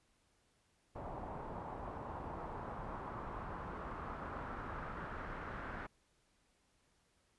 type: noise with low-pass filter sweep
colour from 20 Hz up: pink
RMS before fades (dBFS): -45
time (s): 0.95-5.87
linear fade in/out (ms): 10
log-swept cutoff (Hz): 850 to 1500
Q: 2.5
effects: pink hiss -75 dBFS RMS until 7.38 s + resampled to 24000 Hz